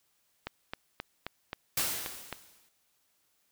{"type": "click train", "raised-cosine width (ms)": 0.3, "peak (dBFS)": -19, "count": 8, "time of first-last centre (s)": [0.47, 2.327], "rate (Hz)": 3.77}
{"type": "noise with exponential decay", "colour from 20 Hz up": "white", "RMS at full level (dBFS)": -28, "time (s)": [1.77, 2.69], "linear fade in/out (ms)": 5, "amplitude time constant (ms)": 200}
{"effects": ["white hiss -73 dBFS RMS until 3.51 s"]}